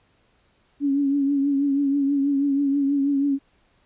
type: tone with vibrato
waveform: sine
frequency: 279.9 Hz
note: C#4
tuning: 17 cents sharp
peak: -18 dBFS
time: 0.8-3.39 s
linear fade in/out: 50 ms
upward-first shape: triangle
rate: 6.2 Hz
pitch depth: 53 cents each way
effects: pink hiss -63 dBFS RMS until 3.85 s + resampled to 8000 Hz